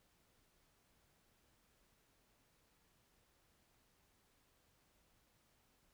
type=silence; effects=pink hiss -75 dBFS RMS until 5.93 s